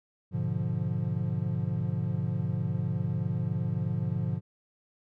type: chord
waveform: triangle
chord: G# diminished seventh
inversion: none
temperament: equal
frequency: 103.83 / 123.47 / 146.83 / 174.61 Hz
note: G#2 / B2 / D3 / F3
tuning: 0 / 0 / 0 / 0 cents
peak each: -31 dBFS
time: 0.31-4.41 s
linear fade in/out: 50 ms
effects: none